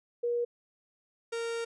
sine / 45% pulse tone pair in turn, 477.5 / 462.8 Hz, A#4 / A#4, +42 / -13 cents, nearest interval minor second, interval 55 cents, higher first, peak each -27 / -32 dBFS, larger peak first, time 0.23-0.45 / 1.32-1.65 s, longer second, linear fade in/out 10 ms, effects resampled to 22050 Hz

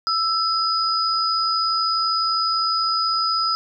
sine tone pair together, 1318.5 / 4978 Hz, E6 / D#8, 0 / 0 cents, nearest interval octave + major seventh, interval 2300 cents, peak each -21 / -21 dBFS, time 0.07-3.55 s, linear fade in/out 0 ms, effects none

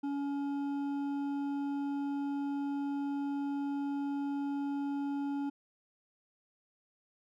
triangle tone with hard clipping, 282 Hz, C#4, 30 cents sharp, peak -34 dBFS, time 0.03-5.5 s, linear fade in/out 10 ms, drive 11 dB, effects none

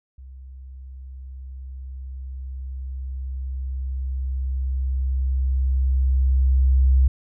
sine tone with level ramp, 65.41 Hz, C2, in tune, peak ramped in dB -38 to -12 dBFS, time 0.18-7.08 s, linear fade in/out 5 ms, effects none

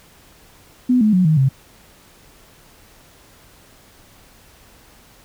sine tone with pitch steps, 250 / 213.9 / 183.01 / 156.58 / 133.97 Hz, B3 / A3 / F#3 / D#3 / C3, +21 / -49 / -19 / +11 / +41 cents, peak -11 dBFS, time 0.89-1.49 s, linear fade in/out 10 ms, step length 120 ms, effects pink hiss -49 dBFS RMS until 5.24 s

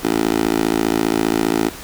10% pulse tone with high-pass filter, 55 Hz, A1, in tune, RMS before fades -18 dBFS, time 0.03-1.7 s, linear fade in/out 20 ms, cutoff 320 Hz, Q 2.1, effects pink hiss -34 dBFS RMS until 1.83 s

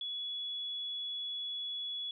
sine tone, 3390 Hz, G#7, 35 cents sharp, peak -36 dBFS, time 0.01-2.11 s, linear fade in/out 2 ms, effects none

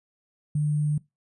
sine tone with sample-and-hold, 149.5 Hz, D3, 31 cents sharp, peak -21 dBFS, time 0.55-0.98 s, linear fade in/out 5 ms, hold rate 8820 Hz, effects noise-tail reverb RT60 0.2 s tail -21 dB re dry + resampled to 24000 Hz

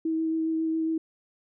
sine tone with vibrato, 321.7 Hz, E4, 42 cents flat, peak -24 dBFS, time 0.05-0.98 s, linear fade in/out 5 ms, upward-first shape sine, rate 7.3 Hz, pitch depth 11 cents each way, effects none

